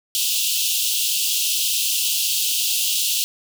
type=high-pass noise; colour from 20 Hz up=pink; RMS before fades=-21 dBFS; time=0.15-3.24 s; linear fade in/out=0 ms; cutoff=2700 Hz; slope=96 dB/octave; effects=none